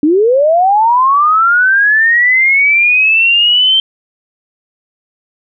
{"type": "linear sweep", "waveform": "sine", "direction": "up", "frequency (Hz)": [282.9, 3136], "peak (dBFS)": -6, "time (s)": [0.03, 3.8], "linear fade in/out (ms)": 2, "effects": []}